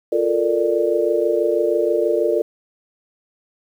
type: chord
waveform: sine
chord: Bb major seventh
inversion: second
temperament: equal with one note detuned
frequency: 349.2 / 440 / 466.2 / 591.4 Hz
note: F4 / A4 / Bb4 / D5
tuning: 0 / 0 / 0 / +12 cents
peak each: -21 dBFS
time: 0.12-2.42 s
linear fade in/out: 5 ms
effects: 8-bit